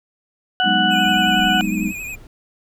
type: harmonic tone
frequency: 740 Hz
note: F#5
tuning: in tune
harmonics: 1 / 2 / 4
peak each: -19 / -19 / -19 dBFS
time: 0.6-1.61 s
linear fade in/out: 0 ms
type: chord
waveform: sine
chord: G# minor seventh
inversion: third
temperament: equal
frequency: 185 / 207.7 / 246.9 / 311.1 Hz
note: F#3 / G#3 / B3 / D#4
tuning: 0 / 0 / 0 / 0 cents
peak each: -24 / -22 / -27 / -25 dBFS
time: 0.63-1.93 s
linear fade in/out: 50 ms
type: tone with vibrato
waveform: square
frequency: 2489 Hz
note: D#7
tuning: in tune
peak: -28 dBFS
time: 0.9-2.16 s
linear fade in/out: 20 ms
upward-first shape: triangle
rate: 11 Hz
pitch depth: 71 cents each way
type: noise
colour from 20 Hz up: brown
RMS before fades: -39 dBFS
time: 1.05-2.27 s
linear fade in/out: 2 ms
effects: none